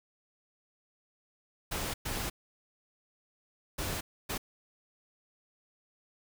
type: noise bursts at uneven times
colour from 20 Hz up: pink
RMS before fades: -35 dBFS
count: 4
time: 1.71-1.94 / 2.05-2.3 / 3.78-4.01 / 4.29-4.38 s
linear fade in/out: 10 ms
effects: none